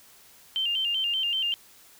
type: tone with vibrato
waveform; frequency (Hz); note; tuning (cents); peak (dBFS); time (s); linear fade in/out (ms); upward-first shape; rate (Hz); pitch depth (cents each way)
sine; 2953; F#7; -4; -24; 0.56-1.54; 0; square; 5.2; 88
effects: white hiss -54 dBFS RMS until 1.99 s